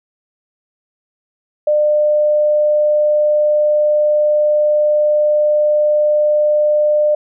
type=tone; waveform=sine; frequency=600 Hz; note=D5; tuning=37 cents sharp; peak=-10 dBFS; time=1.67-7.15 s; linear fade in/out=5 ms; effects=none